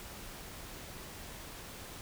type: silence
effects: pink hiss -47 dBFS RMS until 2.01 s